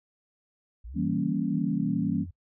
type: linear two-way sweep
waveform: sine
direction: up then down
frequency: 50.5 to 169.8 to 84.3 Hz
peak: -38 dBFS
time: 0.84-2.31 s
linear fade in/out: 10 ms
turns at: 1.41 s
type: chord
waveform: sine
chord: E diminished seventh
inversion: none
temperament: equal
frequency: 164.81 / 196 / 233.1 / 277.2 Hz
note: E3 / G3 / Bb3 / Db4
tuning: 0 / 0 / 0 / 0 cents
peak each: -30 dBFS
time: 0.94-2.26 s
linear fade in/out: 50 ms
effects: noise-tail reverb RT60 0.1 s tail -20 dB re dry